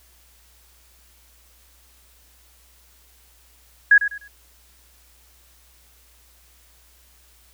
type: tone with echo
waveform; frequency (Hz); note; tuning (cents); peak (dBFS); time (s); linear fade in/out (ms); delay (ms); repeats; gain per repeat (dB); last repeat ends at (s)
sine; 1661.2; G#6; 0; -8; 3.91-3.98; 5; 100; 3; -11; 4.28
effects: added 60 Hz sine -56 dBFS peak until 7.53 s + white hiss -56 dBFS RMS until 7.53 s